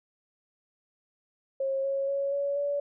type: tone with pitch steps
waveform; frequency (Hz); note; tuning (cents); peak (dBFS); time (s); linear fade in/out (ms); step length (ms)
sine; 540 / 547.9 / 555.8 / 563.9 / 572.1; C#5 / C#5 / C#5 / C#5 / D5; -45 / -20 / +4 / +30 / -45; -26; 1.6-2.8; 5; 240
effects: none

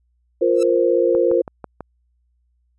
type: chord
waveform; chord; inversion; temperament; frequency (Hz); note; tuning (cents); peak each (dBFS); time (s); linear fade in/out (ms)
sine; F suspended fourth; none; equal; 349.2 / 466.2 / 523.3; F4 / Bb4 / C5; 0 / 0 / 0; -18; 0.41-1.42; 10
type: tone with exponential growth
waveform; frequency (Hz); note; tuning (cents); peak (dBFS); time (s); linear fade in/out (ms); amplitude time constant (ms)
5% pulse; 1318.5; E6; 0; -16; 0.54-0.63; 2; 18
type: click train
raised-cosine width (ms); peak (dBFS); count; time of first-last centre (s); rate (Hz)
1; -17; 5; 1.15-1.807; 6.09
effects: added 60 Hz sine -61 dBFS peak until 2.78 s + resampled to 22050 Hz

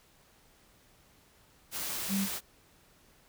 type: tone in noise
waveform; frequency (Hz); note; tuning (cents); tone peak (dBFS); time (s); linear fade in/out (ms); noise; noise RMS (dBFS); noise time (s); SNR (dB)
sine; 196; G3; 0; -28; 2.08-2.28; 50; white; -36; 1.71-2.41; +5
effects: pink hiss -63 dBFS RMS until 3.28 s

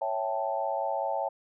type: chord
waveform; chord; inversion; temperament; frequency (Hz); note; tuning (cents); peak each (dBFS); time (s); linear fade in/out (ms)
sine; A dominant seventh; first; equal; 554.4 / 659.3 / 784 / 880; C#5 / E5 / G5 / A5; 0 / 0 / 0 / 0; -33; 0.01-1.29; 10
effects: none

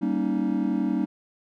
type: chord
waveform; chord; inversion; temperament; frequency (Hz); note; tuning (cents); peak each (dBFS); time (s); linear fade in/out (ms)
triangle; Eb dominant seventh; first; just; 194.45 / 233.3 / 280 / 311.1; G3 / Bb3 / Db4 / Eb4; -14 / +2 / +18 / 0; -26; 0.01-1.06; 20
effects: none

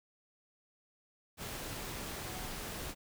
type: tone in noise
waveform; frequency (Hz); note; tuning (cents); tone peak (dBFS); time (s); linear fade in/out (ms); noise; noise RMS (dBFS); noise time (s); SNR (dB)
sine; 740; F#5; 0; -51; 2.23-2.51; 50; pink; -42; 1.37-2.95; -12
effects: none

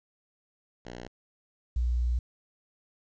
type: tone pair in turn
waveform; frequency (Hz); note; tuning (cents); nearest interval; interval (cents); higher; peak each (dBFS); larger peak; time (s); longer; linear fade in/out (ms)
5% pulse / sine; 60.3 / 60.3; B1 / B1; -41 / -41; unison; 0; neither; -29 / -24; second; 0.85-1.08 / 1.76-2.19; second; 5
effects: resampled to 16000 Hz + 10-bit

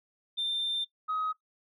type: tone pair in turn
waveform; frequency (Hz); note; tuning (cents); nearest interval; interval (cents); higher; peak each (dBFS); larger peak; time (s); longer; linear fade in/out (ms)
sine; 3586 / 1263.5; A7 / D#6; +32 / +26; octave + tritone; 1806; first; -27; neither; 0.37-0.85 / 1.08-1.33; first; 20
effects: noise-tail reverb RT60 0.1 s tail -17 dB re dry + tanh soft clip ceiling -25 dBFS

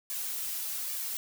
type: noise with flanger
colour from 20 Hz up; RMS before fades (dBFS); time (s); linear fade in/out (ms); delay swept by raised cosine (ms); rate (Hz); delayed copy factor
blue; -35; 0.1-1.17; 0; 1.7 to 5.8; 1.2; +0.65
effects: none

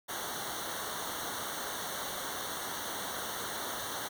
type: noise with comb filter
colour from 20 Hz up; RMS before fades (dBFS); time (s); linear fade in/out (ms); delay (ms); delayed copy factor
pink; -38; 0.08-4.09; 20; 0.4; -1
effects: none

